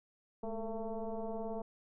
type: tone with frequency modulation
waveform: sine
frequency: 231.2 Hz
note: A#3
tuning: 14 cents flat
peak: -36 dBFS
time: 0.43-1.62 s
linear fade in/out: 5 ms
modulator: 222 Hz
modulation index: 2.6
effects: none